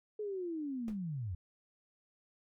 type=linear sweep; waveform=sine; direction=down; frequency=431.1 to 81.2 Hz; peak=-36 dBFS; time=0.19-1.35 s; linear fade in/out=5 ms
type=noise with exponential decay; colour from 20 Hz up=brown; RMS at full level=-40 dBFS; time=0.88-1 s; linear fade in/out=0 ms; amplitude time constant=24 ms
effects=none